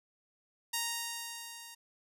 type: tone with level ramp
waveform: 5% pulse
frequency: 932.3 Hz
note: A#5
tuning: in tune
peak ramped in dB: -19 to -36 dBFS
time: 0.73-1.75 s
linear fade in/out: 10 ms
effects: none